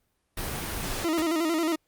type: noise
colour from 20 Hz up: pink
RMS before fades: -32 dBFS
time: 0.37-1.05 s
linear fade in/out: 5 ms
type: tone with vibrato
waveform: 40% pulse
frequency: 325.2 Hz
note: E4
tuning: 23 cents flat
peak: -23 dBFS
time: 1.04-1.76 s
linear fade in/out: 10 ms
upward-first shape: square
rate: 11 Hz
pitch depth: 72 cents each way
type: noise with exponential decay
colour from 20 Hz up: pink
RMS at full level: -28 dBFS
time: 1.18-1.29 s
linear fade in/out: 5 ms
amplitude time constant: 23 ms
effects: pink hiss -74 dBFS RMS until 1.87 s + Opus 32 kbps